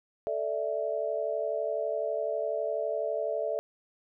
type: chord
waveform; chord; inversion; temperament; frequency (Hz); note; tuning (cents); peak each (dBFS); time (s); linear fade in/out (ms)
sine; A suspended fourth; none; equal; 440 / 587.3 / 659.3; A4 / D5 / E5; 0 / 0 / 0; -34 / -32 / -32; 0.27-3.59; 0
effects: none